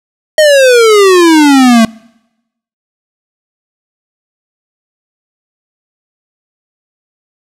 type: exponential sweep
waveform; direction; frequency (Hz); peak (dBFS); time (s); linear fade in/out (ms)
square; down; 630 to 220; -3; 0.38-1.85; 2
effects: noise-tail reverb RT60 0.9 s tail -25 dB re dry + low-pass 10000 Hz 12 dB/octave